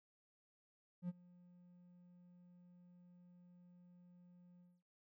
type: tone with ADSR envelope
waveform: triangle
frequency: 177.3 Hz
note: F3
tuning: 26 cents sharp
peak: -36 dBFS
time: 1.02-4.83 s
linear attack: 67 ms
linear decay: 32 ms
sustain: -24 dB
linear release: 230 ms
effects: none